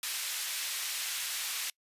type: high-pass noise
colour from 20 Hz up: pink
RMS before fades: -35 dBFS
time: 0.03-1.7 s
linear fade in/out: 2 ms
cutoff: 2300 Hz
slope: 12 dB/octave
effects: noise-tail reverb RT60 0.1 s tail -26 dB re dry + resampled to 32000 Hz